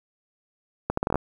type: accelerating click train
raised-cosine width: 1 ms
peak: -9 dBFS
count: 8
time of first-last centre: 0.9-1.156 s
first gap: 74 ms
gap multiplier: 0.75
effects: 8-bit